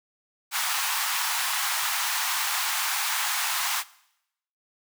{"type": "high-pass noise", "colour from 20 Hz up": "pink", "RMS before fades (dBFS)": -27, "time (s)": [0.51, 3.84], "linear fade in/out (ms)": 50, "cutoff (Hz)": 820, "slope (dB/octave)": 48, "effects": ["noise-tail reverb RT60 0.8 s tail -20 dB re dry"]}